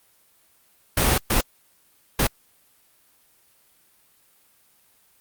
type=noise bursts at uneven times; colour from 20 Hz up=pink; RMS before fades=-19 dBFS; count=3; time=0.97-1.18 / 1.3-1.41 / 2.19-2.27 s; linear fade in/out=5 ms; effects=white hiss -60 dBFS RMS until 5.2 s + Opus 32 kbps